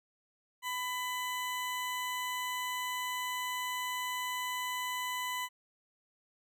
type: tone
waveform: 20% pulse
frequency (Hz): 1000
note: B5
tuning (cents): +21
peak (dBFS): -29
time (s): 0.62-5.49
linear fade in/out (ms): 50
effects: none

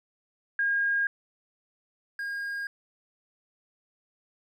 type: tone pair in turn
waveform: sine / triangle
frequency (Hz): 1624 / 1624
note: G#6 / G#6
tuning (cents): -39 / -39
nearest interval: unison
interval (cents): 0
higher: neither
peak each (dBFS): -23 / -29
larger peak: first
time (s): 0.59-1.07 / 2.19-2.67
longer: neither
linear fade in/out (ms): 2
effects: none

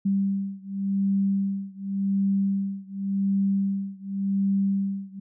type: beating tone pair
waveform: sine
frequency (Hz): 196 / 196.89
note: G3 / G3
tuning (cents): 0 / +8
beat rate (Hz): 0.89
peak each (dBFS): -25 / -26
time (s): 0.05-5.2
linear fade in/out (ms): 10
effects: none

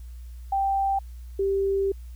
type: tone pair in turn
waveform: sine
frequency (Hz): 784 / 392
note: G5 / G4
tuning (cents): 0 / 0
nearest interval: octave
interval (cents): 1200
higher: first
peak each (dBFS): -21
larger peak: neither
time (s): 0.52-0.99 / 1.39-1.92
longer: second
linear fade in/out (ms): 5
effects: added 60 Hz sine -37 dBFS peak until 2.15 s + white hiss -61 dBFS RMS until 2.15 s

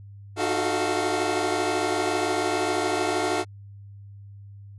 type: tone cluster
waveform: 25% pulse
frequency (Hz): 308.5 / 360.9 / 373.7 / 435.6 / 695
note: D#4 / F#4 / F#4 / A4 / F5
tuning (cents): -15 / -43 / +17 / -17 / -9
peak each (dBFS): -26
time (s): 0.36-3.45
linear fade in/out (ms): 50
effects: added 100 Hz sine -41 dBFS peak until 4.78 s + resampled to 24000 Hz

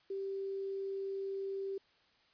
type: tone with quantisation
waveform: sine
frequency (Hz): 390.3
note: G4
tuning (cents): -8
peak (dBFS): -36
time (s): 0.1-1.78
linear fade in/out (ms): 5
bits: 10
effects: white hiss -69 dBFS RMS until 2.33 s + resampled to 11025 Hz

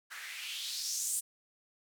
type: noise with band-pass filter sweep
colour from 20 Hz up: blue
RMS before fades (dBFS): -38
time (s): 0.1-1.21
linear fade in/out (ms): 20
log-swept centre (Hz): 1500 to 9100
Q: 3.2
effects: none

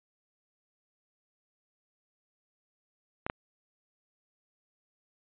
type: clicks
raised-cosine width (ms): 0.5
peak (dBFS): -17 / -16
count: 2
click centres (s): 3.265 / 3.299
effects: resampled to 8000 Hz

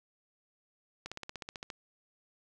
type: slowing click train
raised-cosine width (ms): 0.2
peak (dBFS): -23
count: 11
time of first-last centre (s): 1.06-1.702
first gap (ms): 56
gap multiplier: 1.03
effects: 10-bit

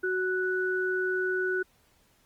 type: tone pair together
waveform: sine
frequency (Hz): 371.3 / 1480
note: F#4 / F#6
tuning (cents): +6 / 0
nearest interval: 2 octaves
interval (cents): 2394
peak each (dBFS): -28 / -29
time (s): 0.03-1.63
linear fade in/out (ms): 10
effects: pink hiss -65 dBFS RMS until 2.25 s + Opus 24 kbps

